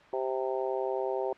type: harmonic tone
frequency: 130.81 Hz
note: C3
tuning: in tune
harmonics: 3 / 4 / 5 / 6 / 7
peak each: -32 / -34 / -36 / -38 / -39 dBFS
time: 0.13-1.33 s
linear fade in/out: 2 ms
effects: white hiss -54 dBFS RMS until 1.37 s + low-pass 2000 Hz 12 dB/octave